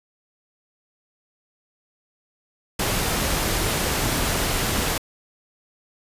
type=noise; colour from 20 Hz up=pink; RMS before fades=-23 dBFS; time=2.79-4.98 s; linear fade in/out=5 ms; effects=resampled to 32000 Hz